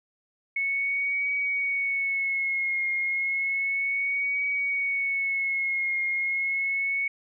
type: tone with vibrato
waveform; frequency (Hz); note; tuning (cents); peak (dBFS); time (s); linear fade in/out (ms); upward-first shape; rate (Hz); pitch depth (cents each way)
sine; 2200; C#7; -14; -24; 0.56-7.08; 5; triangle; 0.32; 50
effects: none